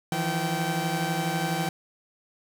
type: tone cluster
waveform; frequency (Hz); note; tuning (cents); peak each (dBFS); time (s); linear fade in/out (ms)
sawtooth; 160.2 / 172.3 / 774; E3 / F3 / G5; -49 / -23 / -22; -26; 0.12-1.69; 2
effects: none